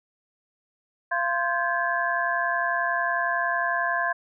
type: tone cluster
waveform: sine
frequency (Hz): 687 / 1042 / 1575 / 1706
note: F5 / C6 / G6 / G#6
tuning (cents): -29 / -7 / +8 / +46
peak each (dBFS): -28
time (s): 1.11-4.13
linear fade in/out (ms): 10
effects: none